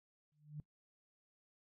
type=tone with exponential growth; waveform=sine; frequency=150 Hz; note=D3; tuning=37 cents sharp; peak=-40 dBFS; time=0.32-0.6 s; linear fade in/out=0 ms; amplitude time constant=60 ms; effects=noise-tail reverb RT60 0.1 s tail -20 dB re dry